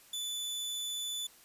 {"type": "tone", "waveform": "sawtooth", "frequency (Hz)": 3486, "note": "A7", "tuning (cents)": -17, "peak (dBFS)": -32, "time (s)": [0.13, 1.27], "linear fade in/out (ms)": 5, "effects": ["white hiss -59 dBFS RMS until 1.44 s", "resampled to 32000 Hz"]}